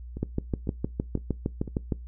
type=two click trains; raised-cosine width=3 ms; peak=-23 / -13 dBFS; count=4 / 12; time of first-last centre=0.17-1.678 / 0.23-1.922 s; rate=1.99 / 6.5 Hz; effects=noise-tail reverb RT60 0.2 s tail -22 dB re dry + added 60 Hz sine -38 dBFS peak until 2.07 s